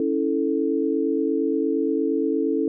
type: chord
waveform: sine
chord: A major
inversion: first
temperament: equal with one note detuned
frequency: 277.2 / 325.8 / 440 Hz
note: C#4 / E4 / A4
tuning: 0 / -20 / 0 cents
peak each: -24 dBFS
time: 0-2.68 s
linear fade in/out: 2 ms
effects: none